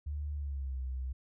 sine tone with pitch glide, 73.42 to 64.29 Hz, D2 to C2, 0 to -30 cents, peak -34 dBFS, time 0.06-1.13 s, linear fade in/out 10 ms, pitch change -230 cents, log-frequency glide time 0.34-0.8 s, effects none

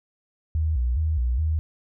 sine tone with vibrato, 69.3 Hz, C#2, in tune, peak -20 dBFS, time 0.55-1.59 s, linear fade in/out 0 ms, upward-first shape square, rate 2.4 Hz, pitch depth 220 cents each way, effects none

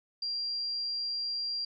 sine tone, 4756 Hz, D8, 21 cents sharp, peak -31 dBFS, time 0.22-1.65 s, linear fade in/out 5 ms, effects none

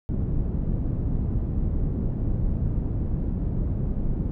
pink low-pass noise, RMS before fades -25 dBFS, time 0.09-4.31 s, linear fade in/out 0 ms, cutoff 210 Hz, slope 12 dB/octave, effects none

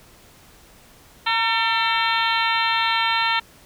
harmonic tone with a mistuned harmonic, 449.9 Hz, A4, 39 cents sharp, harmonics 2 / 3 / 4 / 5 / 6 / 7 / 8 / 9, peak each -23 / -25 / -26 / -27 / -28 / -28 / -29 / -30 dBFS, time 1.26-3.4 s, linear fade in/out 10 ms, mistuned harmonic 2, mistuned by +40 cents, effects pink hiss -50 dBFS RMS until 3.65 s

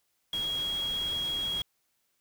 sine tone in noise, 3298 Hz, G#7, 13 cents flat, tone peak -29 dBFS, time 0.33-1.62 s, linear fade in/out 2 ms, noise pink, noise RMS -43 dBFS, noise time 0.33-1.62 s, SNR +11 dB, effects white hiss -75 dBFS RMS until 2.2 s

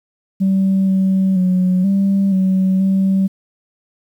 sine tone with pitch steps, 192.2 / 190.5 / 183.4 / 196.1 / 188.8 / 192.2 Hz, G3 / G3 / F#3 / G3 / F#3 / G3, -34 / -49 / -15 / +1 / +35 / -34 cents, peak -10 dBFS, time 0.4-3.28 s, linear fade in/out 20 ms, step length 480 ms, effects tanh soft clip ceiling -9 dBFS + 8-bit

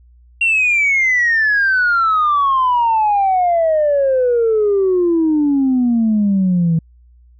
sine exponential sweep, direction down, 2765 to 160.5 Hz, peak -10 dBFS, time 0.41-6.79 s, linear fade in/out 5 ms, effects tanh soft clip ceiling -8 dBFS + added 60 Hz sine -44 dBFS peak until 7.39 s

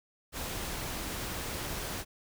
pink noise, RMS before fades -37 dBFS, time 0.32-2.05 s, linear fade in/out 50 ms, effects none

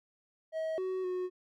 triangle tone with pitch steps, 639 / 374 / 365.3 Hz, D#5 / F#4 / F#4, +46 / +19 / -22 cents, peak -30 dBFS, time 0.52-1.3 s, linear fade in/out 50 ms, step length 260 ms, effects none

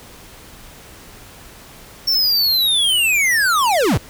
square linear sweep, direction down, 5480 to 58.27 Hz, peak -14 dBFS, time 2.07-3.98 s, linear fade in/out 10 ms, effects pink hiss -41 dBFS RMS until 4.09 s

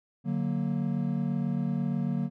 triangle chord, D augmented, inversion none, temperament equal, 146.83 / 185 / 233.1 Hz, D3 / F#3 / A#3, 0 / 0 / 0 cents, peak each -29 dBFS, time 0.24-2.3 s, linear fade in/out 50 ms, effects none

